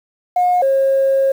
sine tone pair in turn, 719 / 540.4 Hz, F#5 / C#5, -50 / -44 cents, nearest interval perfect fourth, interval 494 cents, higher first, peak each -10 dBFS, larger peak neither, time 0.36-0.62 / 0.62-1.32 s, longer second, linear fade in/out 5 ms, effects tanh soft clip ceiling -8 dBFS + 7-bit

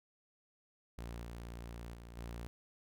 sawtooth tone with level steps, 58.27 Hz, A#1, in tune, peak -39 / -41 / -46 / -39 dBFS, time 0.98-2.47 s, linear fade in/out 0 ms, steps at 1.23 / 1.94 / 2.17 s, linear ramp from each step 5 ms, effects none

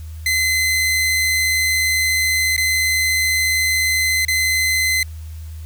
sawtooth tone with dropouts, 2049 Hz, C7, 37 cents flat, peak -12 dBFS, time 0.26-5.03 s, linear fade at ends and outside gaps 2 ms, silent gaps 2.565-2.578 / 4.25-4.282 s, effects added 79 Hz sine -29 dBFS peak until 5.65 s + white hiss -49 dBFS RMS until 5.65 s

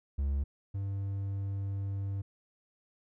triangle tone pair in turn, 69.7 / 98.57 Hz, C#2 / G2, +10 / +10 cents, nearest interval tritone, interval 600 cents, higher second, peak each -26 / -30 dBFS, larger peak first, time 0.18-0.44 / 0.74-2.22 s, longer second, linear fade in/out 10 ms, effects none

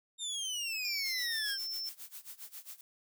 25% pulse exponential sweep, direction down, 3698 to 1568 Hz, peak -31 dBFS, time 0.18-1.58 s, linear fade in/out 50 ms
triangle tone, 5350 Hz, E8, 25 cents sharp, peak -35 dBFS, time 0.85-1.89 s, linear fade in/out 0 ms
blue noise with tremolo, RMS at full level -45 dBFS, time 1.05-2.81 s, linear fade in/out 2 ms, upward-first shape sine, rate 7.4 Hz, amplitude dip 90%
effects none

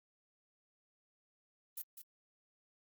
violet noise with echo, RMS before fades -42 dBFS, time 1.77-1.82 s, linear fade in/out 5 ms, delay 200 ms, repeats 1, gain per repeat -9 dB, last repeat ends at 2.02 s, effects Opus 32 kbps

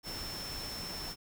sine tone in noise, 5350 Hz, E8, 25 cents sharp, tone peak -41 dBFS, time 0.03-1.16 s, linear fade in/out 50 ms, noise pink, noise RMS -43 dBFS, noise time 0.03-1.16 s, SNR -1 dB, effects none

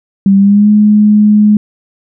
sine tone with pitch glide, 196 to 210.1 Hz, G3 to G#3, 0 to +20 cents, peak -3 dBFS, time 0.26-1.57 s, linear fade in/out 2 ms, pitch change +120 cents, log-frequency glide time 0.37-0.69 s, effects none

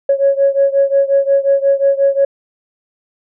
sine beating tone pair, 551 / 556.6 Hz, C#5 / C#5, -11 / +7 cents, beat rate 5.6 Hz, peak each -11 / -13 dBFS, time 0.09-2.25 s, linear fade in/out 5 ms, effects tanh soft clip ceiling -3 dBFS

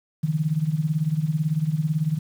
sine tone with tremolo, 155.5 Hz, D#3, 1 cent flat, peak -17 dBFS, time 0.23-2.19 s, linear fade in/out 10 ms, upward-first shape sine, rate 18 Hz, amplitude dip 80%, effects 8-bit

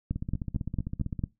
two click trains, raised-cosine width 5 ms, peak -16 / -20 dBFS, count 6 / 17, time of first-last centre 0.11-1.239 / 0.16-1.192 s, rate 4.43 / 15.5 Hz, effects noise-tail reverb RT60 0.2 s tail -20 dB re dry

